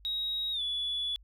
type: tone with pitch glide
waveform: sine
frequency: 3800 to 3425 Hz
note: A#7 to A7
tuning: +33 to -47 cents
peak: -29 dBFS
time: 0.05-1.16 s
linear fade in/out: 0 ms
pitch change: -180 cents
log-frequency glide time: 0.52-0.62 s
effects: tanh soft clip ceiling -26 dBFS + added 50 Hz sine -54 dBFS peak until 1.23 s